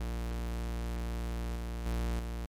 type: tone with level steps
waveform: 45% pulse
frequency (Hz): 58.2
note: A#1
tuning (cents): -2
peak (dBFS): -33 / -35 / -30 / -35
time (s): 0-2.46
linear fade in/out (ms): 5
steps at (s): 1.56 / 1.86 / 2.19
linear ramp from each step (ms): 2
effects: MP3 96 kbps